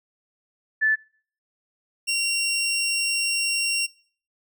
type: tone pair in turn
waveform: sine / 20% pulse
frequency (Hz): 1747 / 2751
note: A6 / F7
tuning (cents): -13 / -27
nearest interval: minor sixth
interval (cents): 786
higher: second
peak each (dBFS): -17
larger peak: neither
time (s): 0.81-0.96 / 2.07-3.87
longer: second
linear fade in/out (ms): 20
effects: noise-tail reverb RT60 0.5 s tail -23 dB re dry